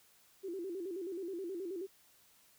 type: tone with vibrato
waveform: sine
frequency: 363.4 Hz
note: F#4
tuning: 31 cents flat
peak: -38 dBFS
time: 0.43-1.87 s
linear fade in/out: 20 ms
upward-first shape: square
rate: 9.4 Hz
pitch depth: 110 cents each way
effects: white hiss -66 dBFS RMS until 2.58 s